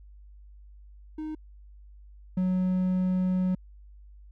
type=tone pair in turn; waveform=triangle; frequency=310 / 184.33 Hz; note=D#4 / F#3; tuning=-6 / -6 cents; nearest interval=major sixth; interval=900 cents; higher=first; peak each=-30 / -21 dBFS; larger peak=second; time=1.18-1.35 / 2.37-3.55 s; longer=second; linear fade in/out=5 ms; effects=added 50 Hz sine -47 dBFS peak until 4.31 s